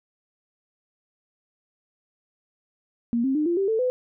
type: tone with pitch steps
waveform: sine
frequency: 235.1 / 267 / 303.1 / 344.2 / 390.8 / 443.8 / 503.9 Hz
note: A#3 / C4 / D#4 / F4 / G4 / A4 / B4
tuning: +15 / +35 / -45 / -25 / -5 / +15 / +35 cents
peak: -20 dBFS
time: 3.13-3.9 s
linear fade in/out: 0 ms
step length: 110 ms
effects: none